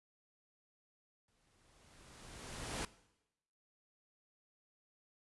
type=noise with exponential growth; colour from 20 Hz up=pink; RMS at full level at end=-39 dBFS; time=1.28-2.85 s; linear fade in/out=2 ms; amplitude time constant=340 ms; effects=noise-tail reverb RT60 0.9 s tail -19 dB re dry + resampled to 24000 Hz